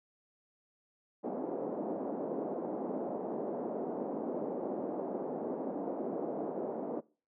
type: band-pass noise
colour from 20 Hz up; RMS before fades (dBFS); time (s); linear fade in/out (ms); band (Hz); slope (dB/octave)
pink; -37; 1.23-7.01; 20; 230 to 700; 24
effects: noise-tail reverb RT60 0.4 s tail -24 dB re dry + high-pass 150 Hz 12 dB/octave